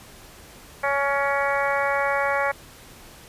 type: harmonic tone with a mistuned harmonic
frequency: 280 Hz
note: C#4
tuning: 18 cents sharp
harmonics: 2 / 3 / 4 / 5 / 6 / 7 / 8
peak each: -25 / -27 / -28 / -29 / -30 / -30 / -31 dBFS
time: 0.83-2.52 s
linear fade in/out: 10 ms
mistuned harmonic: 7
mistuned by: -20 cents
effects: pink hiss -46 dBFS RMS until 3.28 s + resampled to 32000 Hz